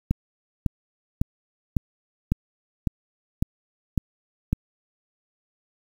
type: click train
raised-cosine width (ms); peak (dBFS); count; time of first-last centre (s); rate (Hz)
5; -8; 9; 0.11-4.53; 1.81
effects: 7-bit